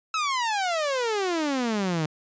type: exponential sweep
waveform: sawtooth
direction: down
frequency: 1318.5 to 150.1 Hz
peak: -20 dBFS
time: 0.14-2.06 s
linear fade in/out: 2 ms
effects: resampled to 16000 Hz